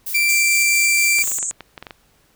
violet noise with tremolo, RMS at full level -26 dBFS, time 0.06-1.39 s, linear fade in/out 10 ms, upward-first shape square, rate 4.4 Hz, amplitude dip 30%
40% pulse tone, 2349 Hz, D7, in tune, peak -14 dBFS, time 0.14-1.23 s, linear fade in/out 10 ms
white band-pass noise, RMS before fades -24 dBFS, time 0.29-1.51 s, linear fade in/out 0 ms, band 6700 to 8100 Hz, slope 96 dB/octave
clicks, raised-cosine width 0.3 ms, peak -17 dBFS, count 12, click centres 1.187 / 1.239 / 1.275 / 1.317 / 1.386 / 1.428 / 1.511 / 1.607 / 1.778 / 1.826 / 1.868 / 1.908 s
effects pink hiss -58 dBFS RMS until 2.35 s

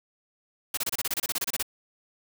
white noise bursts, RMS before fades -28 dBFS, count 15, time 0.74-1.627 s, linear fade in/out 5 ms, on 33 ms, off 28 ms, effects none

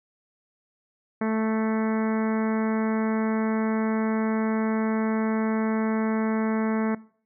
harmonic tone, 220 Hz, A3, in tune, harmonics 1 / 2 / 3 / 4 / 5 / 6 / 7 / 8 / 9 / 10, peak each -24 / -30 / -34 / -36 / -38 / -40 / -41 / -42 / -43 / -44 dBFS, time 1.21-6.95 s, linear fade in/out 5 ms, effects noise-tail reverb RT60 0.5 s tail -21 dB re dry

